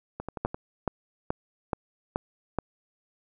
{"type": "two click trains", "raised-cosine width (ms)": 1, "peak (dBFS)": [-12, -20], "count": [6, 5], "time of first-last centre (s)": [[0.45, 2.587], [0.2, 0.545]], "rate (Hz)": [2.34, 11.6], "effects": []}